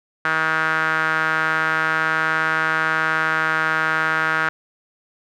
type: tone with band-pass filter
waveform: sawtooth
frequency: 158.8 Hz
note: D#3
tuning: 36 cents sharp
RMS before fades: -20 dBFS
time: 0.25-4.49 s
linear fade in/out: 0 ms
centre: 1500 Hz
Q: 4.7
effects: none